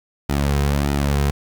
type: tone with flanger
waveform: sawtooth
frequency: 71 Hz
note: C#2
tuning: 42 cents sharp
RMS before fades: -19 dBFS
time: 0.29-1.31 s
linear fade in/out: 5 ms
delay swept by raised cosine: 1.8 to 3.5 ms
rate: 1.6 Hz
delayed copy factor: -0.6
effects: 7-bit